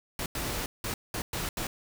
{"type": "noise bursts at uneven times", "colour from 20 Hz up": "pink", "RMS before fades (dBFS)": -33, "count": 6, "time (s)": [[0.19, 0.26], [0.35, 0.66], [0.84, 0.94], [1.14, 1.22], [1.33, 1.49], [1.57, 1.67]], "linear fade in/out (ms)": 2, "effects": []}